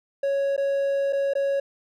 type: tone with dropouts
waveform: triangle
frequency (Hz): 554.4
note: C#5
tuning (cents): 0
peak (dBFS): -19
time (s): 0.23-1.6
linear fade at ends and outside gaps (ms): 5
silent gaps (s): 0.565-0.577 / 1.126-1.13 / 1.336-1.352
effects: none